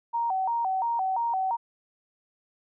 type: tone with vibrato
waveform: sine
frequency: 842 Hz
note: G#5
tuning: 24 cents sharp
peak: -24 dBFS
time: 0.13-1.57 s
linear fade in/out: 20 ms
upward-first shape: square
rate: 2.9 Hz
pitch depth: 180 cents each way
effects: none